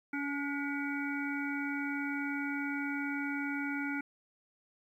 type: harmonic tone with a mistuned harmonic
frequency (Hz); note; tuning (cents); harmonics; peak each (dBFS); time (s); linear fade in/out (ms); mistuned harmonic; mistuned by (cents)
282.8; C#4; +35; 1 / 3 / 5 / 7 / 8; -35 / -45 / -39 / -45 / -41; 0.13-4.01; 5; 5; +32
effects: 11-bit